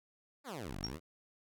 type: exponential two-way sweep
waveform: 10% pulse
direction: down then up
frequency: 311.1 to 42.18 to 89.9 Hz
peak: -33 dBFS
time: 0.44-1 s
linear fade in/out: 50 ms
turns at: 0.78 s
type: tone with exponential decay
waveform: sine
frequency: 5570 Hz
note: F8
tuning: 5 cents flat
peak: -31 dBFS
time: 0.84-0.92 s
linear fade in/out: 1 ms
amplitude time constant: 17 ms
effects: none